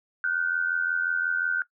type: tone pair together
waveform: sine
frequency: 1440 / 1525.6 Hz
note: F#6 / G6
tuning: -47 / -47 cents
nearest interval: minor second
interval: 100 cents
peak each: -26 dBFS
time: 0.24-1.62 s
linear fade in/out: 2 ms
effects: noise-tail reverb RT60 0.1 s tail -18 dB re dry